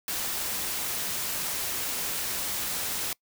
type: noise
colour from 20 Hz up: white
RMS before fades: -31 dBFS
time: 0.08-3.13 s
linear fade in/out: 2 ms
effects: noise-tail reverb RT60 0.1 s tail -24 dB re dry